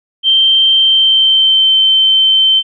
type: tone with pitch glide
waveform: sine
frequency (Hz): 3136 to 3098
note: G7 to G7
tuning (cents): 0 to -21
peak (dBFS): -6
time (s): 0.23-2.63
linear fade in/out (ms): 50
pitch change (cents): -21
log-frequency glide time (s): 0.74-1.74
effects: none